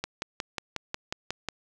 click train, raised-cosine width 0.2 ms, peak -13 dBFS, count 9, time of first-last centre 0.04-1.487 s, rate 5.53 Hz, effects none

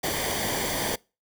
pink noise with comb filter, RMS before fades -28 dBFS, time 0.03-0.96 s, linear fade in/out 10 ms, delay 0.75 ms, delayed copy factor -0.65, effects noise-tail reverb RT60 0.3 s tail -25 dB re dry

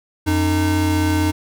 square tone pair together, 90.11 / 305.9 Hz, F#2 / D#4, -45 / -29 cents, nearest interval octave + major sixth, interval 2116 cents, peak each -19 dBFS, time 0.26-1.32 s, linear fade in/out 20 ms, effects none

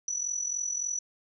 sine tone with amplitude modulation, 5920 Hz, F#8, in tune, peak -26 dBFS, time 0.08-0.99 s, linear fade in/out 2 ms, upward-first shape sine, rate 43.5 Hz, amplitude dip 70%, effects none

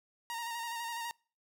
sawtooth tone with vibrato, 932.3 Hz, A#5, in tune, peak -33 dBFS, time 0.3-1.11 s, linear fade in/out 0 ms, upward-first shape square, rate 12 Hz, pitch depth 27 cents each way, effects noise-tail reverb RT60 0.4 s tail -26 dB re dry

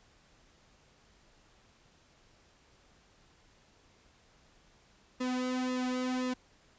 sawtooth tone with flanger, 253.4 Hz, B3, 45 cents sharp, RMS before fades -33 dBFS, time 5.2-6.34 s, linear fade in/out 10 ms, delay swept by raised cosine 1.3 to 2.8 ms, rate 1.9 Hz, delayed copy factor -0.75, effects pink hiss -64 dBFS RMS until 6.78 s + resampled to 16000 Hz

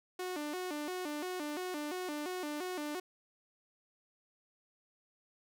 sawtooth tone with vibrato, 329.6 Hz, E4, in tune, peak -33 dBFS, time 0.19-3 s, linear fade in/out 5 ms, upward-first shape square, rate 2.9 Hz, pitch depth 180 cents each way, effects none

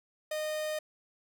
45% pulse tone, 615 Hz, D#5, 20 cents flat, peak -32 dBFS, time 0.31-0.79 s, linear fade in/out 5 ms, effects none

